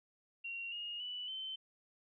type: tone with pitch steps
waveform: sine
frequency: 2751 / 2856 / 2966 / 3079 Hz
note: F7 / F7 / F#7 / G7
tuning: -27 / +38 / +4 / -32 cents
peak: -40 dBFS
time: 0.44-1.56 s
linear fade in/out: 10 ms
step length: 280 ms
effects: none